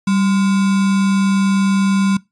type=tone with sample-and-hold; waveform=sine; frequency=194.6 Hz; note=G3; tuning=12 cents flat; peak=-12 dBFS; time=0.07-2.17 s; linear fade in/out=5 ms; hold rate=1225 Hz; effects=noise-tail reverb RT60 0.2 s tail -21 dB re dry + resampled to 22050 Hz